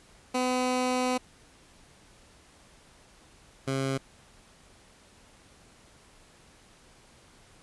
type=tone pair in turn; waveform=15% pulse; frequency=252.8 / 134.81 Hz; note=B3 / C#3; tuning=+41 / -48 cents; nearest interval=major seventh; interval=1089 cents; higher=first; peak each=-19 / -21 dBFS; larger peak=first; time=0.34-1.18 / 3.67-3.98 s; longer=first; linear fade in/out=10 ms; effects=pink hiss -57 dBFS RMS until 7.62 s + resampled to 24000 Hz